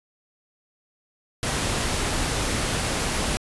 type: noise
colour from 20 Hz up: pink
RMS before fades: -25 dBFS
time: 1.43-3.37 s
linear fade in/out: 0 ms
effects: resampled to 24000 Hz